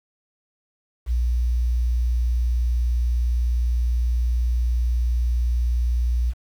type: tone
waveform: sine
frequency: 59.8 Hz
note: A#1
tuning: 45 cents sharp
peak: -18 dBFS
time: 1.06-6.34 s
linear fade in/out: 50 ms
effects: 8-bit